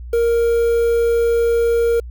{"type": "tone with quantisation", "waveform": "triangle", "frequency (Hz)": 466.2, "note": "A#4", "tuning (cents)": 0, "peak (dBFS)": -11, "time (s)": [0.13, 2], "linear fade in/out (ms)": 5, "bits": 6, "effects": ["added 60 Hz sine -29 dBFS peak until 2.1 s"]}